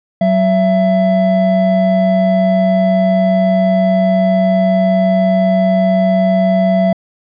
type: tone pair together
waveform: triangle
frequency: 187.45 / 668 Hz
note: F#3 / E5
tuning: +23 / +23 cents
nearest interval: octave + minor seventh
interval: 2200 cents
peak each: -10 dBFS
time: 0.21-6.93 s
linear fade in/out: 5 ms
effects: resampled to 11025 Hz